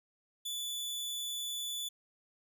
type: tone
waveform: sawtooth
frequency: 3470 Hz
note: A7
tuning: 25 cents flat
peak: -33 dBFS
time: 0.45-1.89 s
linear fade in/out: 10 ms
effects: none